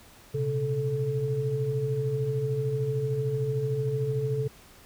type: tone cluster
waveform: sine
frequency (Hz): 120.9 / 134.2 / 437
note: B2 / C3 / A4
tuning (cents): -36 / +44 / -12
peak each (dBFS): -34 / -28 / -29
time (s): 0.34-4.48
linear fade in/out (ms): 10
effects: pink hiss -53 dBFS RMS until 4.85 s